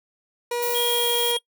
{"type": "tone with pitch glide", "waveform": "30% pulse", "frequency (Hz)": [480.6, 477.3], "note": ["B4", "A#4"], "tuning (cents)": [-47, 41], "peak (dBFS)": -21, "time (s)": [0.51, 1.37], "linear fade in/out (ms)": 5, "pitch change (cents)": -12, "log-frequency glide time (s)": [0.88, 1.08]}
{"type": "noise", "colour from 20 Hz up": "violet", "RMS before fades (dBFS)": -29, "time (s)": [0.62, 1.32], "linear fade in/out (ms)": 5}
{"type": "tone", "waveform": "square", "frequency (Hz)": 3263, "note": "G#7", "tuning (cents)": -31, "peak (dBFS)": -24, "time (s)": [0.74, 1.39], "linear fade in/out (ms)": 20}
{"effects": ["noise-tail reverb RT60 0.1 s tail -24 dB re dry"]}